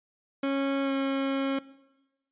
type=tone with pitch glide; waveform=30% pulse; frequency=274.7 to 271.9 Hz; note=C#4 to C#4; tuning=-16 to -33 cents; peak=-23 dBFS; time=0.43-1.59 s; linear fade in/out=5 ms; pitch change=-17 cents; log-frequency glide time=0.83-0.91 s; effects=noise-tail reverb RT60 1.0 s tail -19 dB re dry + resampled to 8000 Hz